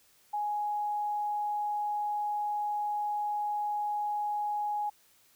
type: tone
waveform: sine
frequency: 833 Hz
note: G#5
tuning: 5 cents sharp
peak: -29 dBFS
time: 0.33-4.9 s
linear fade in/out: 10 ms
effects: white hiss -64 dBFS RMS until 5.35 s